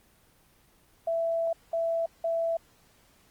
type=tone bursts at uneven times; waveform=sine; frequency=664 Hz; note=E5; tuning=12 cents sharp; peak=-25 dBFS; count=3; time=1.07-1.53 / 1.73-2.06 / 2.24-2.57 s; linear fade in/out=5 ms; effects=pink hiss -62 dBFS RMS until 3.3 s + Opus 24 kbps